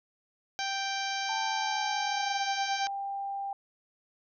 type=harmonic tone; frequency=784 Hz; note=G5; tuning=in tune; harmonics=1 / 2 / 3 / 4 / 5 / 6 / 7 / 8; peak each=-34 / -37 / -39 / -40 / -41 / -42 / -42 / -43 dBFS; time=0.59-2.87 s; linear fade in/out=0 ms
type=tone with pitch glide; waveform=sine; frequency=880 to 793.1 Hz; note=A5 to G5; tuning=0 to +20 cents; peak=-32 dBFS; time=1.29-3.53 s; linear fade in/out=2 ms; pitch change=-180 cents; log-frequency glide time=1.46-2.49 s
effects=none